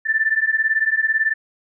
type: beating tone pair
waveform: sine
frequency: 1760 / 1778 Hz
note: A6 / A6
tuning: 0 / +18 cents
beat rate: 18 Hz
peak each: -19 dBFS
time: 0.05-1.34 s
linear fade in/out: 20 ms
effects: none